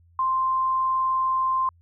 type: tone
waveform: sine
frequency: 1046.5 Hz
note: C6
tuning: in tune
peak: -20 dBFS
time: 0.19-1.69 s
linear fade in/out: 2 ms
effects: added 85 Hz sine -54 dBFS peak until 1.81 s